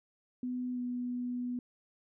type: tone with pitch glide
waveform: sine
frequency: 249.9 to 246.2 Hz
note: B3 to B3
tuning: +21 to -5 cents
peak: -33 dBFS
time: 0.43-1.59 s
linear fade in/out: 2 ms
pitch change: -26 cents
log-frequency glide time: 0.73-0.79 s
effects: none